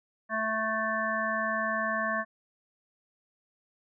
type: harmonic tone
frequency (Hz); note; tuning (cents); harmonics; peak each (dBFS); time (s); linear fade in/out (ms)
220; A3; 0; 1 / 3 / 5 / 7 / 8; -37 / -33 / -32 / -36 / -32; 0.29-2.25; 50
effects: none